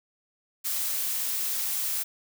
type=noise; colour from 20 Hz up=blue; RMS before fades=-29 dBFS; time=0.64-2.04 s; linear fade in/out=20 ms; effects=none